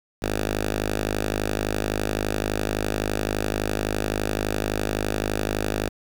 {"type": "tone with notch filter", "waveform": "5% pulse", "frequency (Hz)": 51.8, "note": "G#1", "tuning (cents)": -4, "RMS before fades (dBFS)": -26, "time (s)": [0.22, 5.89], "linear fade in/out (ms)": 5, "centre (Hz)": 160, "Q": 1.6, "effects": ["8-bit"]}